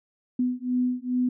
sine beating tone pair, 248.6 / 251 Hz, B3 / B3, +12 / +28 cents, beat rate 2.4 Hz, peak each -26 dBFS, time 0.39-1.29 s, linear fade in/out 5 ms, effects none

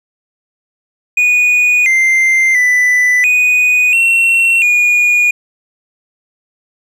triangle tone with pitch steps, 2465 / 2088 / 1989 / 2482 / 2719 / 2444 Hz, D#7 / C7 / B6 / D#7 / F7 / D#7, -17 / -4 / +12 / -5 / -47 / -32 cents, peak -6 dBFS, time 1.17-5.31 s, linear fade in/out 5 ms, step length 690 ms, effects none

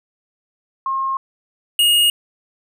sine / square tone pair in turn, 1072 / 2862 Hz, C6 / F7, +42 / +42 cents, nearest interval octave + perfect fourth, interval 1700 cents, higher second, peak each -18 / -12 dBFS, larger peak second, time 0.86-1.17 / 1.79-2.1 s, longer neither, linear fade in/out 2 ms, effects none

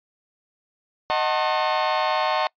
40% pulse chord, D# diminished seventh, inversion none, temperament just, 622.3 / 746.7 / 896 / 1075.3 Hz, D#5 / F#5 / A5 / C6, 0 / +16 / +31 / +47 cents, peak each -25 dBFS, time 1.1-2.47 s, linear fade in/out 0 ms, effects noise-tail reverb RT60 0.1 s tail -25 dB re dry + resampled to 11025 Hz

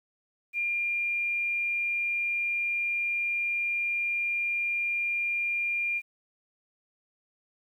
sine tone, 2400 Hz, D7, 37 cents sharp, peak -26 dBFS, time 0.53-6.02 s, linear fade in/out 50 ms, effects 10-bit

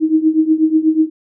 sine tone with tremolo, 315.5 Hz, D#4, 24 cents sharp, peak -6 dBFS, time 0-1.1 s, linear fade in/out 50 ms, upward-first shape triangle, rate 8.2 Hz, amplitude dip 90%, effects none

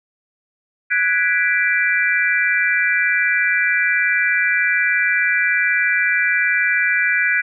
sine chord, G# half-diminished seventh, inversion third, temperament equal, 1480 / 1661.2 / 1975.5 / 2349 Hz, F#6 / G#6 / B6 / D7, 0 / 0 / 0 / 0 cents, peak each -20 dBFS, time 0.9-7.42 s, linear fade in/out 20 ms, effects none

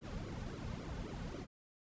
brown noise with flanger, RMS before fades -44 dBFS, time 0.01-1.47 s, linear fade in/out 50 ms, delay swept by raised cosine 1.1 to 3.1 ms, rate 3.7 Hz, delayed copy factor -0.9, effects resampled to 16000 Hz

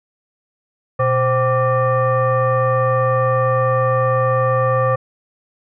sine tone with frequency modulation, 523.3 Hz, C5, in tune, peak -13 dBFS, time 0.99-4.96 s, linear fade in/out 10 ms, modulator 646 Hz, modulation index 1.2, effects none

